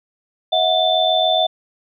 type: tone cluster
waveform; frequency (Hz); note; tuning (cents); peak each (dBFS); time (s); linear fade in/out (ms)
sine; 642 / 729 / 3540; E5 / F#5 / A7; -46 / -26 / +10; -18; 0.52-1.47; 10
effects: none